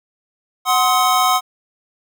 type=chord; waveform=square; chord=C diminished; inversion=second; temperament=equal with one note detuned; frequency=740 / 1046.5 / 1271.4 Hz; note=Gb5 / C6 / Eb6; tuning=0 / 0 / +37 cents; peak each=-18 dBFS; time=0.65-1.41 s; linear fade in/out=50 ms; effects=none